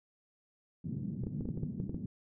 pink band-pass noise, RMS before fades -39 dBFS, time 0.84-2.06 s, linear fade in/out 5 ms, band 130 to 220 Hz, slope 24 dB/octave
clicks, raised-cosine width 3 ms, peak -25 dBFS, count 10, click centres 1.237 / 1.269 / 1.409 / 1.455 / 1.489 / 1.575 / 1.633 / 1.801 / 1.895 / 1.945 s
effects none

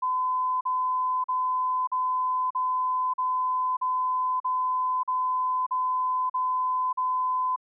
sine tone bursts, 1016 Hz, B5, 49 cents sharp, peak -23 dBFS, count 12, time 0.02-7.562 s, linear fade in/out 10 ms, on 590 ms, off 42 ms, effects none

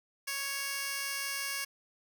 15% pulse tone with high-pass filter, 554.4 Hz, C#5, in tune, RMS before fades -36 dBFS, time 0.27-1.65 s, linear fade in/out 10 ms, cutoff 2400 Hz, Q 0.64, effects none

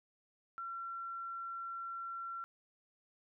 sine tone, 1360 Hz, F6, 46 cents flat, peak -40 dBFS, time 0.58-2.44 s, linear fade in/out 0 ms, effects none

